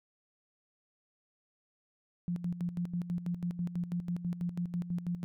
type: tone with tremolo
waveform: sine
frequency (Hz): 174.61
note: F3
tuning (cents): 0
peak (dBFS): -30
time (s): 2.28-5.24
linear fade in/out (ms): 0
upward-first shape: square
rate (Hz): 6.1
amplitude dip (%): 70
effects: none